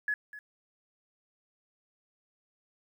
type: tone with echo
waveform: sine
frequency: 1696 Hz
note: G#6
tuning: 36 cents sharp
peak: -27 dBFS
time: 0.08-0.14 s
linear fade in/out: 2 ms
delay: 250 ms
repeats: 1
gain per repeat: -15 dB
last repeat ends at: 0.39 s
effects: 10-bit